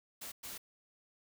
white noise bursts at uneven times, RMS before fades -45 dBFS, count 2, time 0.21-0.32 / 0.43-0.58 s, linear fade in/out 10 ms, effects none

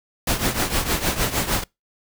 pink noise with tremolo, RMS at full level -19 dBFS, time 0.27-1.64 s, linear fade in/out 5 ms, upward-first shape triangle, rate 6.5 Hz, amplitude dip 80%, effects noise-tail reverb RT60 0.2 s tail -25 dB re dry

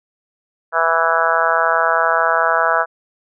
harmonic tone, 164.81 Hz, E3, in tune, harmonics 3 / 4 / 5 / 6 / 7 / 8 / 9 / 10, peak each -25 / -19 / -24 / -21 / -23 / -19 / -20 / -24 dBFS, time 0.72-2.86 s, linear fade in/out 50 ms, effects none

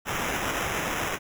white noise with sample-and-hold, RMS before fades -29 dBFS, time 0.05-1.19 s, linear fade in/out 50 ms, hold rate 4410 Hz, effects none

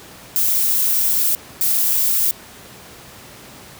violet noise bursts at uneven times, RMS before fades -17 dBFS, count 2, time 0.36-1.35 / 1.61-2.31 s, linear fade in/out 0 ms, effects pink hiss -40 dBFS RMS until 3.79 s + high-pass 80 Hz 12 dB/octave

